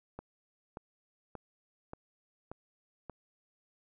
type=click train; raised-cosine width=1 ms; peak=-28 dBFS; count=6; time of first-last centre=0.19-3.097 s; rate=1.72 Hz; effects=none